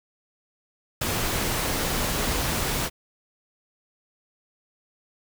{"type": "noise with ADSR envelope", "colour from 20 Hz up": "pink", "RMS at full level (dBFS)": -24, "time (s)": [1.01, 2.9], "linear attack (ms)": 8, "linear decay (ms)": 5, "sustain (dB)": -2, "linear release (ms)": 47, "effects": []}